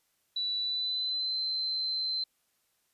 sine tone with pitch glide, 3951 to 4088 Hz, B7 to C8, 0 to -41 cents, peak -29 dBFS, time 0.36-2.24 s, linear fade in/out 5 ms, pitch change +59 cents, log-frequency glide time 0.58-1.38 s, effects white hiss -74 dBFS RMS until 2.93 s + resampled to 32000 Hz

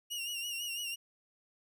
sawtooth tone with vibrato, 2830 Hz, F7, 22 cents sharp, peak -33 dBFS, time 0.1-0.96 s, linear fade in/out 20 ms, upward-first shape sine, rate 6 Hz, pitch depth 60 cents each way, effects none

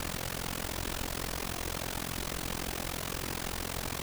pink noise with amplitude modulation, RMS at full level -32 dBFS, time 0-4.02 s, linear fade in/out 2 ms, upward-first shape sine, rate 43.6 Hz, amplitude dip 95%, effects none

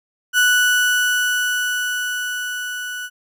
35% pulse tone with level ramp, 1480 Hz, F#6, in tune, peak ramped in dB -10 to -25 dBFS, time 0.33-3.1 s, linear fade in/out 50 ms, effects none

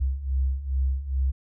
sine beating tone pair, 64.9 / 67.3 Hz, C2 / C2, -13 / +49 cents, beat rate 2.4 Hz, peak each -28 / -24 dBFS, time 0-1.32 s, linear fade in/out 20 ms, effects none

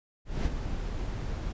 brown noise with ADSR envelope, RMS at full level -26 dBFS, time 0.25-1.53 s, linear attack 210 ms, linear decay 29 ms, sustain -7 dB, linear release 16 ms, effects resampled to 16000 Hz

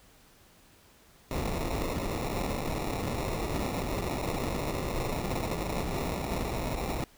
pink noise with sample-and-hold, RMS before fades -32 dBFS, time 1.31-7.04 s, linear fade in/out 0 ms, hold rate 1575 Hz, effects pink hiss -59 dBFS RMS until 7.17 s

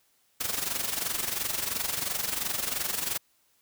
white noise with amplitude modulation, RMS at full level -28 dBFS, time 0.4-3.18 s, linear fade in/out 10 ms, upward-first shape sine, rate 22.9 Hz, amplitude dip 70%, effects white hiss -68 dBFS RMS until 3.61 s

